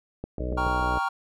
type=click train; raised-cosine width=2 ms; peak=-19 dBFS; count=5; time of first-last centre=0.24-0.811 s; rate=7.01 Hz
type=harmonic tone; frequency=61.74 Hz; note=B1; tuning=in tune; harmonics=1 / 2 / 3 / 4 / 5 / 6 / 7 / 8 / 9 / 10; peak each=-29 / -37 / -40 / -44 / -36 / -45 / -38 / -43 / -40 / -38 dBFS; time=0.39-0.99 s; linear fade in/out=10 ms
type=chord; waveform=triangle; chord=G half-diminished seventh; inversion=none; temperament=equal; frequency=784 / 932.3 / 1108.7 / 1396.9 Hz; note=G5 / Bb5 / Db6 / F6; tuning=0 / 0 / 0 / 0 cents; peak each=-28 dBFS; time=0.57-1.09 s; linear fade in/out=10 ms
effects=none